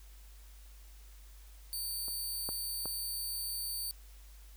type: tone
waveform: 10% pulse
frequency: 4566 Hz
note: D8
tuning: 50 cents flat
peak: -29 dBFS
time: 1.73-3.91 s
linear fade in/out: 0 ms
type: clicks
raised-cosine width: 1 ms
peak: -36 / -26 / -27 dBFS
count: 3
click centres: 2.083 / 2.49 / 2.857 s
effects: added 50 Hz sine -51 dBFS peak until 4.56 s + white hiss -62 dBFS RMS until 4.56 s